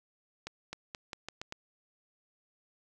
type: accelerating click train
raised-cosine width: 0.2 ms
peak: -22 dBFS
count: 7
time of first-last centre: 0.47-1.524 s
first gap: 260 ms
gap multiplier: 0.84
effects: none